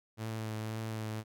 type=tone with vibrato; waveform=sawtooth; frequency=110.1 Hz; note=A2; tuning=2 cents sharp; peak=-32 dBFS; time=0.17-1.24 s; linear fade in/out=50 ms; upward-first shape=triangle; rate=1.9 Hz; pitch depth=23 cents each way; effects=none